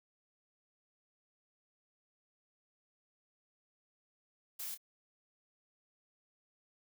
blue noise with echo, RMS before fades -42 dBFS, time 4.59-4.75 s, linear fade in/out 10 ms, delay 27 ms, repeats 1, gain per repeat -10 dB, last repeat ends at 4.777 s, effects none

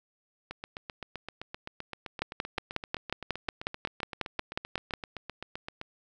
two click trains, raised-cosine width 0.3 ms, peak -13 / -22 dBFS, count 16 / 42, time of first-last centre 2.22-4.937 / 0.51-5.814 s, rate 5.52 / 7.73 Hz, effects none

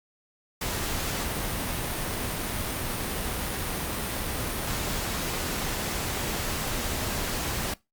pink noise, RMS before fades -30 dBFS, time 0.61-7.74 s, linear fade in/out 5 ms, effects noise-tail reverb RT60 0.2 s tail -21 dB re dry + Opus 48 kbps

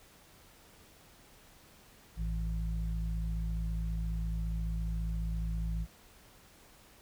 harmonic tone, 54.6 Hz, A1, 13 cents flat, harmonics 1 / 2 / 3, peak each -32 / -44 / -39 dBFS, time 2.16-5.87 s, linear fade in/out 50 ms, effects pink hiss -59 dBFS RMS until 7.01 s

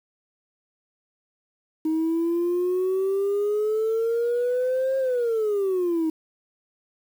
sine exponential two-way sweep, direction up then down, 313.5 to 536 to 313.5 Hz, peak -19 dBFS, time 1.85-6.1 s, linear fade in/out 5 ms, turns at 4.98 s, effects tanh soft clip ceiling -18 dBFS + 8-bit

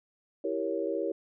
sine chord, E diminished seventh, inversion none, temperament equal, 329.6 / 392 / 466.2 / 554.4 Hz, E4 / G4 / Bb4 / Db5, 0 / 0 / 0 / 0 cents, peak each -34 dBFS, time 0.44-1.12 s, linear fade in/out 5 ms, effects none

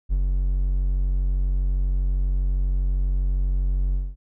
triangle tone with ADSR envelope, 46.25 Hz, F#1, in tune, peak -15 dBFS, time 0.09-4.16 s, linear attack 36 ms, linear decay 53 ms, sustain -2 dB, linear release 220 ms, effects none

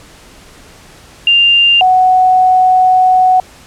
sine tone pair in turn, 2794 / 741.6 Hz, F7 / F#5, 0 / +4 cents, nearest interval octave + major seventh, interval 2296 cents, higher first, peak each -5 dBFS, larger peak neither, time 1.27-1.81 / 1.81-3.4 s, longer second, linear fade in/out 2 ms, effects pink hiss -39 dBFS RMS until 3.66 s + low-pass 10000 Hz 12 dB/octave

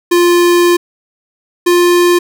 square tone pair in turn, 349.2 / 351.2 Hz, F4 / F4, 0 / +10 cents, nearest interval unison, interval 10 cents, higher second, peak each -7 dBFS, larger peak neither, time 0.11-0.77 / 1.66-2.19 s, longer first, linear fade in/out 10 ms, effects none

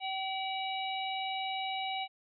harmonic tone with a mistuned harmonic, 766 Hz, G5, 40 cents flat, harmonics 1 / 3 / 4 / 5, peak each -35 / -40 / -41 / -42 dBFS, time 0-2.08 s, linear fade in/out 50 ms, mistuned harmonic 4, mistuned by -90 cents, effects none

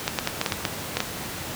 clicks, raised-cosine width 0.2 ms, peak -5 dBFS, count 9, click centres 0.079 / 0.188 / 0.274 / 0.414 / 0.462 / 0.522 / 0.652 / 0.97 / 1.004 s, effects pink hiss -33 dBFS RMS until 1.55 s + high-pass 80 Hz 12 dB/octave

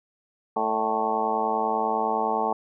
harmonic tone with a mistuned harmonic, 110 Hz, A2, in tune, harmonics 2 / 3 / 4 / 5 / 6 / 7 / 8 / 9 / 10, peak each -34 / -38 / -30 / -35 / -32 / -28 / -27 / -38 / -31 dBFS, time 0.56-2.53 s, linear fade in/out 5 ms, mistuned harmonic 5, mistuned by +60 cents, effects none

